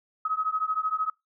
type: beating tone pair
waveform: sine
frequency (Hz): 1266 / 1279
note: D#6 / D#6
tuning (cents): +30 / +47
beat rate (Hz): 13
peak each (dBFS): -28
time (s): 0.25-1.1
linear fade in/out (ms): 5
effects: noise-tail reverb RT60 0.2 s tail -26 dB re dry